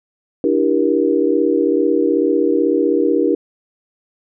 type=chord; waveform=sine; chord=E half-diminished seventh; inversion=third; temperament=equal with one note detuned; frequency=293.7 / 329.6 / 392 / 474 Hz; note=D4 / E4 / G4 / Bb4; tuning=0 / 0 / 0 / +29 cents; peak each=-18 dBFS; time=0.44-3.35 s; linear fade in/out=2 ms; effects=none